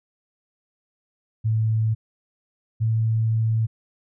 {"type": "tone pair in turn", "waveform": "sine", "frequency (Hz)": [110.5, 111.78], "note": ["A2", "A2"], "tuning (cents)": [8, 28], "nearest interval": "unison", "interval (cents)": 20, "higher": "second", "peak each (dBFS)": -18, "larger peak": "neither", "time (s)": [[1.44, 1.95], [2.8, 3.67]], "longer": "second", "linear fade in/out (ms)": 20, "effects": []}